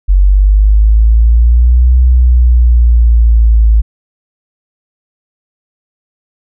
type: linear two-way sweep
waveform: sine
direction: up then down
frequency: 46.25 to 62.8 to 54.1 Hz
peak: -3 dBFS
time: 0.08-3.82 s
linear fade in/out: 20 ms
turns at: 1.98 s
effects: none